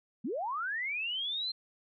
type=linear sweep; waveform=sine; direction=up; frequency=185 to 4186 Hz; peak=-32 dBFS; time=0.24-1.52 s; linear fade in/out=10 ms; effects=none